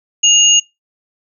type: tone pair together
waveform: sine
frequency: 2838 / 6645 Hz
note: F7 / G#8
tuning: +27 / 0 cents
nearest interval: octave + minor third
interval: 1473 cents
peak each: -10 dBFS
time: 0.23-0.6 s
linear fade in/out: 10 ms
effects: noise-tail reverb RT60 0.2 s tail -21 dB re dry